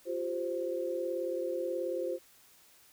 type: chord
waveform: sine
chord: F suspended second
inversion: none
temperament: equal with one note detuned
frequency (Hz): 349.2 / 387.7 / 523.3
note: F4 / G4 / C5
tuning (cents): 0 / -19 / 0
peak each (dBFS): -36 / -39 / -34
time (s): 0.05-2.19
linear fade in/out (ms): 50
effects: white hiss -61 dBFS RMS until 2.92 s